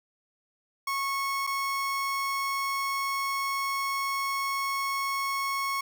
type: tone with dropouts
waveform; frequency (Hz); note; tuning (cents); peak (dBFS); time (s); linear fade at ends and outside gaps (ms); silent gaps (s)
30% pulse; 1098; C#6; -17; -25; 0.87-5.81; 5; 1.468-1.472
effects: none